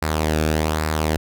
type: tone with flanger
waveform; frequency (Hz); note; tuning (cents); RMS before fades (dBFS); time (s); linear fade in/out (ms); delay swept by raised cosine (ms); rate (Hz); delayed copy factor
sawtooth; 77.78; D#2; 0; -21; 0.02-1.17; 5; 0.31 to 1.01; 1.2; -0.55
effects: none